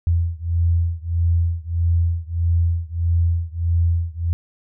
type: beating tone pair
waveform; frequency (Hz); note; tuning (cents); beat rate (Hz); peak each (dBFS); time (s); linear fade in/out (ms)
sine; 84 / 85.6; E2 / F2; +33 / -34; 1.6; -19 / -20; 0.07-4.33; 0
effects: none